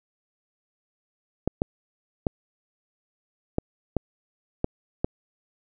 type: clicks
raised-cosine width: 2 ms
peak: -9 dBFS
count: 7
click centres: 1.476 / 1.619 / 2.268 / 3.584 / 3.967 / 4.644 / 5.045 s
effects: none